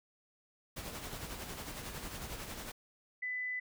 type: noise with tremolo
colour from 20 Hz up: pink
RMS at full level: -42 dBFS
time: 0.76-2.72 s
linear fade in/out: 10 ms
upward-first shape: sine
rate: 11 Hz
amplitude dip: 45%
type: tone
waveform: sine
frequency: 2000 Hz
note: B6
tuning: 21 cents sharp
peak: -35 dBFS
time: 3.22-3.6 s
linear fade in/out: 10 ms
effects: none